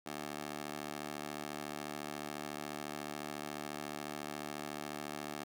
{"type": "tone with high-pass filter", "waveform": "15% pulse", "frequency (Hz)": 74.1, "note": "D2", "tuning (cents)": 16, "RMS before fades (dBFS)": -43, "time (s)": [0.06, 5.44], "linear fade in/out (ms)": 5, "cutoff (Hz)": 370, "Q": 0.81, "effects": []}